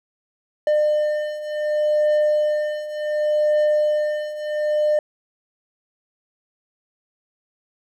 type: beating tone pair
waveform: triangle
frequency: 602 / 602.68 Hz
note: D5 / D5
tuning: +43 / +45 cents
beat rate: 0.68 Hz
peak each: -21 / -17 dBFS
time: 0.67-4.99 s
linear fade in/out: 2 ms
effects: none